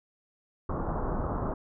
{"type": "low-pass noise", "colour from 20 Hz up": "pink", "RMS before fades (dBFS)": -31, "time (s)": [0.69, 1.54], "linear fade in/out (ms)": 5, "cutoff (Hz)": 1300, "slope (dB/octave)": 48, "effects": []}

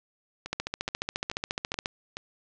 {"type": "two click trains", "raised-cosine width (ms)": 0.2, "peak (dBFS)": [-12, -18], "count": [20, 5], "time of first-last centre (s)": [[0.53, 1.859], [0.46, 2.169]], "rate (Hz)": [14.3, 2.34], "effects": ["low-pass 7000 Hz 12 dB/octave"]}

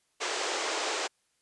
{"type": "band-pass noise", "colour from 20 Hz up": "pink", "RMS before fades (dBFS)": -32, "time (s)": [0.2, 1.08], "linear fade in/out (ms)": 20, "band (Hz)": [350, 7900], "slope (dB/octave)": 48, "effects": ["white hiss -73 dBFS RMS until 1.41 s", "resampled to 24000 Hz"]}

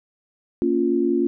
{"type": "chord", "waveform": "sine", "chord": "Bb minor", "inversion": "none", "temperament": "just", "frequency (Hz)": [233.1, 279.7, 349.6], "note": ["Bb3", "Db4", "F4"], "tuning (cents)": [0, 16, 2], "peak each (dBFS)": [-24, -22, -20], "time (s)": [0.62, 1.27], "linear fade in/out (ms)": 0, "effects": []}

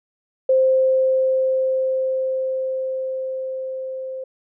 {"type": "tone with level ramp", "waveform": "sine", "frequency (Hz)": 523.3, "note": "C5", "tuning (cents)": 0, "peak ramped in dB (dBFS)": [-12, -27], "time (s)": [0.49, 4.24], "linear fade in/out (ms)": 5, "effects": []}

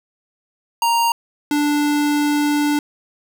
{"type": "tone pair in turn", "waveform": "square", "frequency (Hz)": [932.3, 293.7], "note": ["A#5", "D4"], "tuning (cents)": [0, 0], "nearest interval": "octave + minor sixth", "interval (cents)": 2000, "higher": "first", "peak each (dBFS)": [-15, -16], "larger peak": "first", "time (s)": [[0.82, 1.12], [1.51, 2.79]], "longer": "second", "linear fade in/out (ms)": 2, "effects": []}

